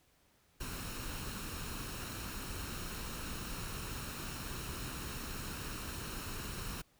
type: noise with comb filter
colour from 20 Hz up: pink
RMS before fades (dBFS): -42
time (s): 0.6-6.82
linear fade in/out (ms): 10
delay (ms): 0.73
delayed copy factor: +0.5
effects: pink hiss -70 dBFS RMS until 6.99 s